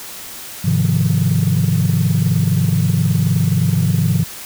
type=chord; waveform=sine; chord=F minor seventh; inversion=first; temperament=equal with one note detuned; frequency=103.83 / 131.65 / 155.56 / 174.61 Hz; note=Ab2 / C3 / Eb3 / F3; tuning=0 / +11 / 0 / 0 cents; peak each=-17 dBFS; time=0.64-4.24 s; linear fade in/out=10 ms; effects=tanh soft clip ceiling -6 dBFS + white hiss -32 dBFS RMS until 4.45 s